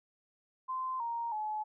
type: tone with pitch steps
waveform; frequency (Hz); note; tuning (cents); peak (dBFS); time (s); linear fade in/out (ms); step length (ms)
sine; 1036 / 933 / 855; C6 / A#5 / A5; -17 / +1 / -50; -33; 0.68-1.64; 20; 320
effects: none